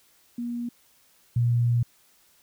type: tone pair in turn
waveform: sine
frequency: 238.7 / 119.35 Hz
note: A#3 / A#2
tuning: +41 / +41 cents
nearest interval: octave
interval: 1200 cents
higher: first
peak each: -28 / -19 dBFS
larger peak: second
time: 0.38-0.69 / 1.36-1.83 s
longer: second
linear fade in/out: 5 ms
effects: white hiss -61 dBFS RMS until 2.42 s